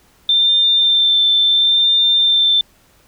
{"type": "tone with vibrato", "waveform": "sine", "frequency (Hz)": 3573, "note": "A7", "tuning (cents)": 26, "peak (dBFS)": -10, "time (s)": [0.29, 2.61], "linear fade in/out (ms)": 2, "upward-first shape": "sine", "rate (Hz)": 0.73, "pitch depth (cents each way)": 14, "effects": ["pink hiss -53 dBFS RMS until 3.07 s"]}